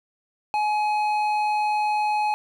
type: tone with hard clipping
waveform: sine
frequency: 844 Hz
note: G#5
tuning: 28 cents sharp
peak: -22 dBFS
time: 0.54-2.34 s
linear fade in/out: 0 ms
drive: 8 dB
effects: none